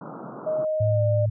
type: band-pass noise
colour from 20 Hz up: pink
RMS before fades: -38 dBFS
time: 0.01-0.65 s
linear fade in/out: 5 ms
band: 130 to 1400 Hz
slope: 96 dB/octave
type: tone with pitch glide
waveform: sine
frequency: 622.3 to 599 Hz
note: D#5 to D5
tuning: 0 to +34 cents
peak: -22 dBFS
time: 0.46-1.26 s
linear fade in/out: 10 ms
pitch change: -66 cents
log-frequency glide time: 0.89-1.02 s
type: tone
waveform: sine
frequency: 108.2 Hz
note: A2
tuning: 29 cents flat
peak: -20 dBFS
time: 0.8-1.3 s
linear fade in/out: 10 ms
effects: none